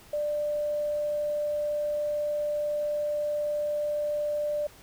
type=tone with quantisation; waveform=sine; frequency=593 Hz; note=D5; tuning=17 cents sharp; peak=-26 dBFS; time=0.13-4.67 s; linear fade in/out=5 ms; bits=9; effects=pink hiss -53 dBFS RMS until 4.82 s